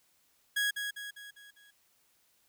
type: tone with echo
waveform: 30% pulse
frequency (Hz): 1658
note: G#6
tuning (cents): -3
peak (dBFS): -25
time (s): 0.56-0.71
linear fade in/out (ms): 10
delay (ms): 200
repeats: 5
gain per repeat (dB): -6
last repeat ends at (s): 1.71
effects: white hiss -70 dBFS RMS until 2.48 s